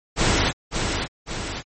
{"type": "noise with echo", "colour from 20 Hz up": "pink", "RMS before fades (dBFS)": -19, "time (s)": [0.16, 0.53], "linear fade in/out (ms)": 50, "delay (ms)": 550, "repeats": 2, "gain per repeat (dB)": -5, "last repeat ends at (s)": 1.63, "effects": ["MP3 32 kbps"]}